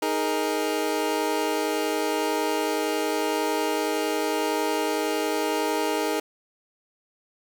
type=chord; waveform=25% pulse; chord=D# suspended fourth; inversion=none; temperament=equal; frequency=311.1 / 415.3 / 466.2 Hz; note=D#4 / G#4 / A#4; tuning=0 / 0 / 0 cents; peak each=-24 / -24 / -25 dBFS; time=0.02-6.2 s; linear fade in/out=5 ms; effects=9-bit